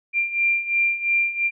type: beating tone pair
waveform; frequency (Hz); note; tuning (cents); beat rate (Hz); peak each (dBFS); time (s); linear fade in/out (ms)
sine; 2378 / 2380.9; D7 / D7; +21 / +23; 2.9; -24 / -20; 0.13-1.51; 50
effects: none